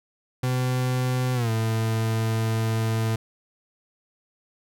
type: tone with pitch glide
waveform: 40% pulse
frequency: 127 to 111.84 Hz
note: B2 to A2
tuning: +49 to +29 cents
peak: -21 dBFS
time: 0.43-3.16 s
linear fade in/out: 5 ms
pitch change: -220 cents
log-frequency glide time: 1.34-1.5 s
effects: none